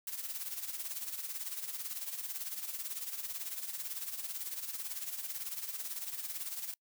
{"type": "noise with tremolo", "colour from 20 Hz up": "blue", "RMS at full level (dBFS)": -38, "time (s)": [0.07, 6.74], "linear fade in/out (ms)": 2, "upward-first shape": "sine", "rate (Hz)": 18, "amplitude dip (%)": 65, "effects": ["noise-tail reverb RT60 0.1 s tail -26 dB re dry"]}